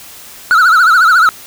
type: tone with vibrato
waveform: triangle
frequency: 1386 Hz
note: F6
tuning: 14 cents flat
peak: -3 dBFS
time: 0.51-1.29 s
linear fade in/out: 0 ms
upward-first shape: triangle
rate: 14 Hz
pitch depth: 170 cents each way
effects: white hiss -34 dBFS RMS until 1.46 s